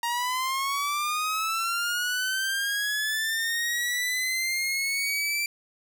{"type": "linear sweep", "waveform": "sawtooth", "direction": "up", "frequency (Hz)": [934, 2349], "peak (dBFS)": -22, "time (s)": [0.03, 5.46], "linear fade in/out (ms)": 2, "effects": []}